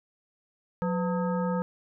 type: harmonic tone with a mistuned harmonic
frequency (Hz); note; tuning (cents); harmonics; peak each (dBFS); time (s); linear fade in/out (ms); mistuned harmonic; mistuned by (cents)
181.1; F#3; -37; 1 / 3 / 5 / 7 / 9; -27 / -31 / -35 / -38 / -45; 0.82-1.62; 0; 3; -130
effects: none